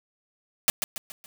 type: noise with echo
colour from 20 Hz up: white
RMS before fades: -20 dBFS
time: 0.68-0.7 s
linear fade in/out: 0 ms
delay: 140 ms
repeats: 4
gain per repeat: -7 dB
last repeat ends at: 1.26 s
effects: none